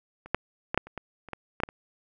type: clicks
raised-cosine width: 0.5 ms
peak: -29 / -8 / -12 / -6 / -30 / -20 / -29 / -19 / -18 / -6 / -29 dBFS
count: 11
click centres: 0.26 / 0.346 / 0.745 / 0.776 / 0.87 / 0.977 / 1.287 / 1.333 / 1.602 / 1.635 / 1.689 s
effects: none